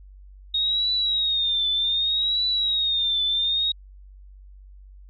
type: tone with vibrato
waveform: sine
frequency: 3729 Hz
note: A#7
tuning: in tune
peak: -20 dBFS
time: 0.54-3.72 s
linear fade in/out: 5 ms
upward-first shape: triangle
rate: 0.65 Hz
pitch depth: 110 cents each way
effects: added 48 Hz sine -43 dBFS peak until 5.09 s